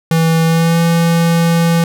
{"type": "tone with pitch glide", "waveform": "square", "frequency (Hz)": [163.4, 167.7], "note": ["E3", "E3"], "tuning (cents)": [-15, 30], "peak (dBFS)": -10, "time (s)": [0.11, 1.84], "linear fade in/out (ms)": 2, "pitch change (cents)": 45, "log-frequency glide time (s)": [0.45, 0.8], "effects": []}